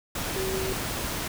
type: tone in noise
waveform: sine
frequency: 380.8 Hz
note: F#4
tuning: 50 cents sharp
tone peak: -29 dBFS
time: 0.36-0.73 s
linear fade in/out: 5 ms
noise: pink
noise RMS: -31 dBFS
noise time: 0.15-1.28 s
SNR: -1 dB
effects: none